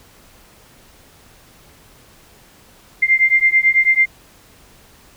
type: beating tone pair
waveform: sine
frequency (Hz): 2093 / 2102.1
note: C7 / C7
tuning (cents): 0 / +8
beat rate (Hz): 9.1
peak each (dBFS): -14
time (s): 3.02-4.06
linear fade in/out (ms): 10
effects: pink hiss -48 dBFS RMS until 5.16 s